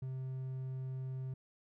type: tone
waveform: triangle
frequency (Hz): 130.81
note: C3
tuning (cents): 0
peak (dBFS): -36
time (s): 0.02-1.34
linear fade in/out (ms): 5
effects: none